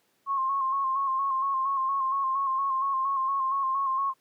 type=tone with vibrato; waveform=sine; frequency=1078 Hz; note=C#6; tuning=49 cents flat; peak=-24 dBFS; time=0.26-4.14 s; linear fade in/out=50 ms; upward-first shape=square; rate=4.3 Hz; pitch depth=36 cents each way; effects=pink hiss -69 dBFS RMS until 4.2 s + high-pass 200 Hz 12 dB/octave